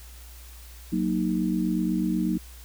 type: chord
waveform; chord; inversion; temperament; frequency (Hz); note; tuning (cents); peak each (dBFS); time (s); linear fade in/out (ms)
sine; D# minor; first; equal; 185 / 233.1 / 311.1; F#3 / A#3 / D#4; 0 / 0 / 0; -26 / -28 / -27; 0.92-2.38; 10
effects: added 60 Hz sine -43 dBFS peak until 2.64 s + white hiss -50 dBFS RMS until 2.64 s